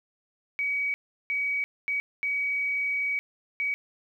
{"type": "tone bursts at uneven times", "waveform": "sine", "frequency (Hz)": 2266, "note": "C#7", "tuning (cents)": 37, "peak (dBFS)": -25, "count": 5, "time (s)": [[0.59, 0.94], [1.3, 1.64], [1.88, 2], [2.23, 3.19], [3.6, 3.74]], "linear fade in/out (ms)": 0, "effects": ["10-bit"]}